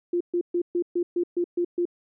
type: tone bursts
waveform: sine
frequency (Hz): 349.2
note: F4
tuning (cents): 0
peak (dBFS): -21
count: 9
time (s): 0.13-1.854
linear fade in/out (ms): 5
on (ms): 76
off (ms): 130
effects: none